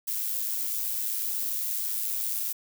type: noise with amplitude modulation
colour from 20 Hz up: violet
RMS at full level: -28 dBFS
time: 0.07-2.53 s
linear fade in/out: 10 ms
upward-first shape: sine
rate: 108 Hz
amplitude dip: 45%
effects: none